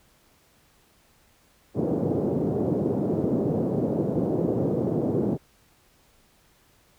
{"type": "band-pass noise", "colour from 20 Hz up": "white", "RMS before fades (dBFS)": -25, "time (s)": [1.74, 5.38], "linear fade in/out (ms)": 50, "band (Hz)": [110, 470], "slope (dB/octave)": 24, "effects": ["pink hiss -61 dBFS RMS until 6.98 s"]}